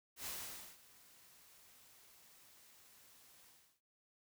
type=noise with ADSR envelope; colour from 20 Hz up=white; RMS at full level=-44 dBFS; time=0.16-3.81 s; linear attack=100 ms; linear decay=510 ms; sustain=-20 dB; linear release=330 ms; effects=noise-tail reverb RT60 0.1 s tail -17 dB re dry